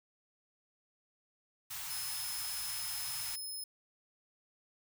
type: band-stop noise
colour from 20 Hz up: white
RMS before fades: -42 dBFS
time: 1.7-3.36 s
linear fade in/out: 10 ms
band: 160 to 740 Hz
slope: 48 dB/octave
type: tone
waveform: 10% pulse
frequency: 5170 Hz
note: E8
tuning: 34 cents flat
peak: -34 dBFS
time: 1.9-3.64 s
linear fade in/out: 5 ms
effects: none